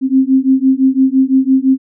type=beating tone pair; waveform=sine; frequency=261.6 / 267.5 Hz; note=C4 / C4; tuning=0 / +38 cents; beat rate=5.9 Hz; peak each=-11 dBFS; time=0.01-1.78 s; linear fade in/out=50 ms; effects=none